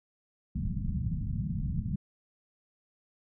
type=low-pass noise; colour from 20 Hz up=white; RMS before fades=-32 dBFS; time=0.55-1.96 s; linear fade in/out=5 ms; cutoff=200 Hz; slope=48 dB/octave; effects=none